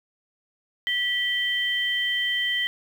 sine tone pair together, 1955 / 3120 Hz, B6 / G7, -18 / -9 cents, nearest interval minor sixth, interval 809 cents, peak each -25 dBFS, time 0.87-2.67 s, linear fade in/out 0 ms, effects 8-bit

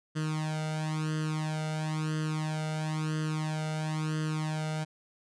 sawtooth tone with flanger, 155.56 Hz, D#3, in tune, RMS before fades -32 dBFS, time 0.15-4.85 s, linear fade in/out 20 ms, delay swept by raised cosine 0.64 to 1.41 ms, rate 0.99 Hz, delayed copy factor +0.85, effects resampled to 22050 Hz

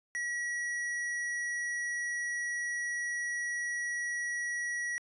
sine tone with tanh clipping, 1923 Hz, B6, 47 cents flat, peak -34 dBFS, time 0.15-4.98 s, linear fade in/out 0 ms, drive 13 dB, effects resampled to 24000 Hz

